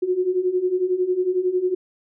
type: beating tone pair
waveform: sine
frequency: 358.3 / 369.3 Hz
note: F4 / F#4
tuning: +44 / -3 cents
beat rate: 11 Hz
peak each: -24 / -20 dBFS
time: 0.02-1.75 s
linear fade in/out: 10 ms
effects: none